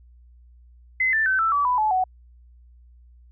sine tone with pitch steps, 2046 / 1770.9 / 1532.8 / 1326.7 / 1148.3 / 993.9 / 860.2 / 744.6 Hz, C7 / A6 / G6 / E6 / D6 / B5 / A5 / F#5, -39 / +11 / -39 / +11 / -39 / +11 / -39 / +11 cents, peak -18 dBFS, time 1-2.04 s, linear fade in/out 5 ms, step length 130 ms, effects added 60 Hz sine -48 dBFS peak until 3.31 s

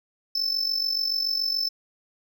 triangle tone with amplitude modulation, 5274 Hz, E8, in tune, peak -19 dBFS, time 0.35-1.69 s, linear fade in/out 5 ms, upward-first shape sine, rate 47 Hz, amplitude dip 70%, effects none

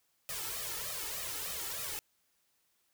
white noise with flanger, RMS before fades -39 dBFS, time 0.29-1.99 s, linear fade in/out 0 ms, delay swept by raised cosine 1.6 to 2.34 ms, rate 3.3 Hz, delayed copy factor +0.9, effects white hiss -75 dBFS RMS until 2.93 s

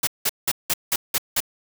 white noise bursts, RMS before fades -21 dBFS, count 7, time 0.03-1.404 s, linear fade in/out 5 ms, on 42 ms, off 180 ms, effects none

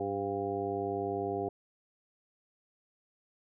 harmonic tone, 100 Hz, G2, 35 cents sharp, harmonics 1 / 2 / 3 / 4 / 5 / 7 / 8, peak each -43 / -44 / -40 / -34 / -41 / -37 / -43 dBFS, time 0-1.49 s, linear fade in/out 5 ms, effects none

